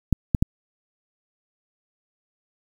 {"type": "clicks", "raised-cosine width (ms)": 5, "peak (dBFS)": -5, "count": 3, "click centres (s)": [0.127, 0.348, 0.425], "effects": ["7-bit"]}